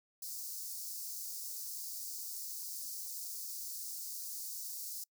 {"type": "high-pass noise", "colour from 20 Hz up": "white", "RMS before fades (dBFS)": -43, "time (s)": [0.22, 5.04], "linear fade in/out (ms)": 5, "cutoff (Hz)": 4600, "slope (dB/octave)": 48, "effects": ["noise-tail reverb RT60 0.1 s tail -26 dB re dry"]}